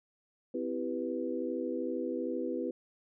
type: chord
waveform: sine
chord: C major seventh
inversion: none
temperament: equal with one note detuned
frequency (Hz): 256.8 / 329.6 / 392 / 493.9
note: C4 / E4 / G4 / B4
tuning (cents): -32 / 0 / 0 / 0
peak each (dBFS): -37 / -37 / -39 / -37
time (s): 0.54-2.71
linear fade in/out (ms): 5
effects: none